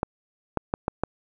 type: clicks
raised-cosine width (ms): 1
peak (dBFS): -9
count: 5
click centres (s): 0.031 / 0.573 / 0.739 / 0.881 / 1.036
effects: none